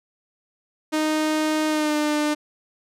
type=tone with pitch glide; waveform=sawtooth; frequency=309.5 to 299.8 Hz; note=D#4 to D4; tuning=-9 to +36 cents; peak=-16 dBFS; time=0.92-2.35 s; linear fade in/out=20 ms; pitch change=-55 cents; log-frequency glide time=1.68-1.96 s; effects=low-pass 11000 Hz 12 dB/octave